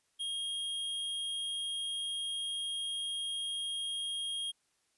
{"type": "tone", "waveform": "square", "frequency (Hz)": 3249, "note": "G#7", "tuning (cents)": -39, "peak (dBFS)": -35, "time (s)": [0.19, 4.52], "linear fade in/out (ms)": 20, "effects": ["white hiss -75 dBFS RMS until 4.97 s", "resampled to 24000 Hz"]}